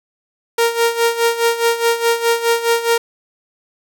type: tone with tremolo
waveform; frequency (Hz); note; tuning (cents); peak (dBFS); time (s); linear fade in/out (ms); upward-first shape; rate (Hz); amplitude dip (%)
sawtooth; 465; A#4; -4; -7; 0.58-2.98; 5; sine; 4.8; 75
effects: none